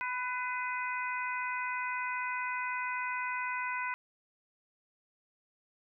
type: harmonic tone with a mistuned harmonic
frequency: 498.6 Hz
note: B4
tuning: 16 cents sharp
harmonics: 2 / 3 / 4 / 5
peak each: -36 / -38 / -39 / -40 dBFS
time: 0.01-3.94 s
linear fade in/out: 0 ms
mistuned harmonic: 4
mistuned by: +29 cents
effects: none